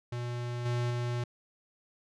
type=tone with level steps; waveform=square; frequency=120.9 Hz; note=B2; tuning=36 cents flat; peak=-34 / -29 / -31 dBFS; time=0.12-1.24 s; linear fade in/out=5 ms; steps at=0.65 / 0.9 s; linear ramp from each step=10 ms; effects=low-pass 6000 Hz 12 dB/octave